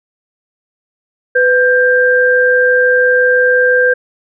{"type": "tone pair together", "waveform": "sine", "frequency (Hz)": [499.9, 1587], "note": ["B4", "G6"], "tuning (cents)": [21, 21], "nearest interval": "octave + minor sixth", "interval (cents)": 2000, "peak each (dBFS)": -10, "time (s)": [1.35, 3.94], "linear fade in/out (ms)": 10, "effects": []}